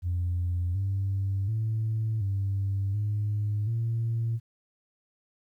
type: tone with pitch steps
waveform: sine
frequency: 88.3 / 97.6 / 110.3 / 98.3 / 104.5 / 114.7 Hz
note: F2 / G2 / A2 / G2 / G#2 / A#2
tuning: +20 / -7 / +5 / +5 / +11 / -28 cents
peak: -24 dBFS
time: 0.02-4.4 s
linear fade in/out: 50 ms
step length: 730 ms
effects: tanh soft clip ceiling -22 dBFS + 11-bit